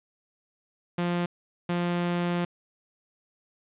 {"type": "tone bursts at uneven times", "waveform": "sawtooth", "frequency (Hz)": 174.61, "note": "F3", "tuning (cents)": 0, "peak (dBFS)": -21, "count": 2, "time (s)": [[0.98, 1.26], [1.69, 2.45]], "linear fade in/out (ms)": 5, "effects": ["resampled to 8000 Hz", "10-bit"]}